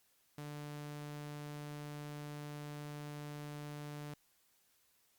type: tone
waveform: sawtooth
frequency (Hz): 147.4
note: D3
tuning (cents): +7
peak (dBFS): -40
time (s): 0.38-4.14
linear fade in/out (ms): 2
effects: white hiss -73 dBFS RMS until 5.18 s + Opus 48 kbps